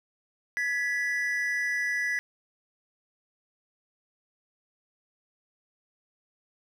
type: tone pair together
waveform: triangle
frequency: 1679.5 / 1967 Hz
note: G#6 / B6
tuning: +19 / -7 cents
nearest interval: minor third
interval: 274 cents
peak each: -29 / -26 dBFS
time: 0.57-2.19 s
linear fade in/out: 0 ms
effects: none